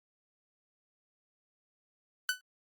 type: tone with exponential decay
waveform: sawtooth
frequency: 1499 Hz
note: F#6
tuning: 22 cents sharp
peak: -21 dBFS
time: 2.29-2.41 s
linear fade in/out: 1 ms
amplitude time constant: 26 ms
effects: Opus 32 kbps